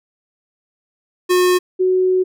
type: tone pair in turn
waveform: square / sine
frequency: 362 / 370.7 Hz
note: F#4 / F#4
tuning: -38 / +3 cents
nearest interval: unison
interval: 41 cents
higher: second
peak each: -12 dBFS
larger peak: neither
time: 1.29-1.59 / 1.79-2.24 s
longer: second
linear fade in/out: 20 ms
effects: none